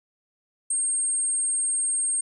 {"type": "tone", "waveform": "sine", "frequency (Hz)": 8560, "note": "C9", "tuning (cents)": 38, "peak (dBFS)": -22, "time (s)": [0.7, 2.21], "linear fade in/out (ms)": 5, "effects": []}